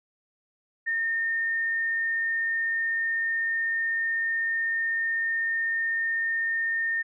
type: tone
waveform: sine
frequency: 1824 Hz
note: A#6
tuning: 38 cents flat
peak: -24 dBFS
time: 0.86-7.03 s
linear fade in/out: 20 ms
effects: none